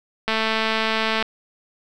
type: click train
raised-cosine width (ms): 0.3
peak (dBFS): -6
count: 210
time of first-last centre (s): 0.28-1.226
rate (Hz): 221
effects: none